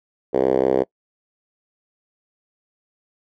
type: tone with band-pass filter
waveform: 5% pulse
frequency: 65.4 Hz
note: C2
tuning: in tune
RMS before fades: -18 dBFS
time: 0.33-0.84 s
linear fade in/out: 20 ms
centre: 440 Hz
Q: 2.8
effects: noise-tail reverb RT60 0.1 s tail -23 dB re dry